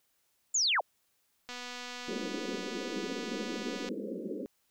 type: linear sweep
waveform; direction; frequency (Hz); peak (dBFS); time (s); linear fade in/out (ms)
sine; down; 7340 to 430.7; -25; 0.54-0.81; 10
type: click train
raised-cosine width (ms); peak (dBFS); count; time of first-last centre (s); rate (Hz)
0.2; -25; 591; 1.49-3.888; 246
type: band-pass noise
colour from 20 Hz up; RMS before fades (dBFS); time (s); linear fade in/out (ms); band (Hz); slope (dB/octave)
pink; -38; 2.08-4.46; 0; 190 to 540; 96
effects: white hiss -74 dBFS RMS until 4.7 s